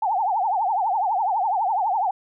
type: tone with vibrato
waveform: sine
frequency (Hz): 812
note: G#5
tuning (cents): -39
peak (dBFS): -19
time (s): 0.02-2.11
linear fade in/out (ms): 5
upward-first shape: triangle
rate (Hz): 12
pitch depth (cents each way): 250
effects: none